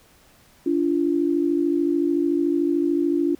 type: tone pair together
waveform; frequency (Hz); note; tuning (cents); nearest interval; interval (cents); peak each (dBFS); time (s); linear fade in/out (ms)
sine; 289.2 / 342.8; D4 / F4; -27 / -32; minor third; 295; -21; 0.66-3.35; 5
effects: pink hiss -55 dBFS RMS until 3.39 s